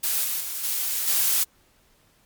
blue noise with level steps, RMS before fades -24 / -27 / -31 / -26 / -21 dBFS, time 0.03-1.44 s, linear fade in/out 10 ms, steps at 0.24 / 0.4 / 0.63 / 1.07 s, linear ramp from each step 10 ms, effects pink hiss -61 dBFS RMS until 2.25 s + MP3 96 kbps

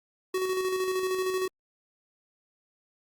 square tone with tremolo, 373.4 Hz, F#4, 16 cents sharp, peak -26 dBFS, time 0.34-1.48 s, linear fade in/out 5 ms, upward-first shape square, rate 13 Hz, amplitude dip 35%, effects Opus 48 kbps

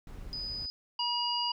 brown noise, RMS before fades -44 dBFS, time 0.07-0.66 s, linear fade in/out 2 ms
sine tone, 4978 Hz, D#8, in tune, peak -35 dBFS, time 0.33-0.7 s, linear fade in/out 0 ms
harmonic tone, 960 Hz, B5, 49 cents flat, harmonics 1 / 3 / 5, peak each -33 / -33 / -33 dBFS, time 0.99-1.52 s, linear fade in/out 5 ms
effects none

